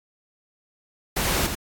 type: noise with echo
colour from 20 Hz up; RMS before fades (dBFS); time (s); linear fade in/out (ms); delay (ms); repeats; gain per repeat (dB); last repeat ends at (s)
pink; -24; 1.16-1.47; 10; 83; 1; -5; 1.553
effects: AAC 64 kbps